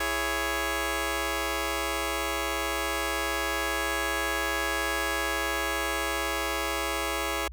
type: chord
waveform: 10% pulse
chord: C# minor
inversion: first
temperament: just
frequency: 332.6 / 415.8 / 554.4 Hz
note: E4 / G#4 / C#5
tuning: +16 / +2 / 0 cents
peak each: -24 dBFS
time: 0-7.48 s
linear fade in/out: 5 ms
effects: added 60 Hz sine -39 dBFS peak until 7.52 s